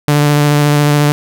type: tone with vibrato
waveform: sawtooth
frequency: 146.83 Hz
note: D3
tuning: in tune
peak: -4 dBFS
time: 0.08-1.12 s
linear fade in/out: 0 ms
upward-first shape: square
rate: 14 Hz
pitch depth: 11 cents each way
effects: none